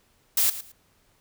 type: noise with echo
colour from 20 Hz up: blue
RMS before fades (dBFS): -21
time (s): 0.37-0.5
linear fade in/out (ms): 5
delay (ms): 110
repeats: 2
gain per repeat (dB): -14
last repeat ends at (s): 0.72
effects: pink hiss -64 dBFS RMS until 1.2 s